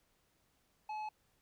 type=tone with tanh clipping; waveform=triangle; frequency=856 Hz; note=A5; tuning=48 cents flat; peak=-40 dBFS; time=0.89-1.09 s; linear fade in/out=5 ms; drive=12 dB; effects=pink hiss -75 dBFS RMS until 1.41 s